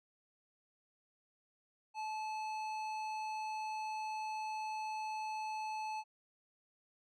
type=tone with tanh clipping; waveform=sine; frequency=866 Hz; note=A5; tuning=28 cents flat; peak=-40 dBFS; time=1.94-6.04 s; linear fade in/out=50 ms; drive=14 dB; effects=none